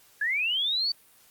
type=linear sweep; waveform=sine; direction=up; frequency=1644 to 4608 Hz; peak=-24 dBFS; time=0.21-0.92 s; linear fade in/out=5 ms; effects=white hiss -58 dBFS RMS until 1.3 s + Opus 48 kbps